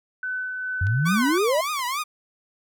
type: tone with tremolo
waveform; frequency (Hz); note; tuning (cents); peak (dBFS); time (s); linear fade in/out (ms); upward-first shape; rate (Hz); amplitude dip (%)
sine; 1508; F#6; +32; -25; 0.23-1.38; 2; sine; 2.4; 30
type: exponential sweep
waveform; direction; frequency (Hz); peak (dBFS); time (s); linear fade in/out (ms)
sine; up; 86.5 to 667; -19; 0.81-1.61; 5
type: clicks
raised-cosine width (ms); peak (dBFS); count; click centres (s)
0.2; -25; 2; 0.869 / 1.793
type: tone with vibrato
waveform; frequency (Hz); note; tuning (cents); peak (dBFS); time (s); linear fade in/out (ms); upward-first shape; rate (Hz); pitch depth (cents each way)
sawtooth; 1095; C#6; -22; -21; 1.05-2.04; 20; triangle; 3.4; 240
effects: none